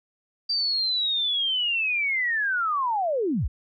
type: linear sweep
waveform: sine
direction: down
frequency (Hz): 4699 to 31.35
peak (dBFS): -22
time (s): 0.49-3.48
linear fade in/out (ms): 10
effects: none